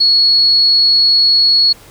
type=tone; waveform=sine; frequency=4355 Hz; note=C#8; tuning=31 cents flat; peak=-7 dBFS; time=0-1.73 s; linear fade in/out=10 ms; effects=pink hiss -41 dBFS RMS until 1.9 s